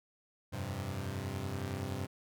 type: chord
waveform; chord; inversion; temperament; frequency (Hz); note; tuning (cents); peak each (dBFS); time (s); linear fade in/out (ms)
sawtooth; F suspended second; none; equal; 87.31 / 98 / 130.81; F2 / G2 / C3; 0 / 0 / 0; -39 / -35 / -37; 0.52-2.07; 20
effects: none